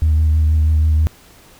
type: tone with vibrato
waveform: sine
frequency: 77.78 Hz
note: D#2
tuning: in tune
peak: -9 dBFS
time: 0.02-1.07 s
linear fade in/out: 0 ms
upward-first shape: triangle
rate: 6.2 Hz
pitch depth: 26 cents each way
effects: tanh soft clip ceiling -8 dBFS + pink hiss -46 dBFS RMS until 1.59 s